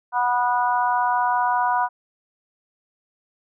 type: harmonic tone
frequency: 244.9 Hz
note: B3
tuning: 14 cents flat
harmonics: 3 / 4 / 5 / 6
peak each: -23 / -20 / -29 / -28 dBFS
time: 0.12-1.89 s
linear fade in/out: 50 ms
effects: none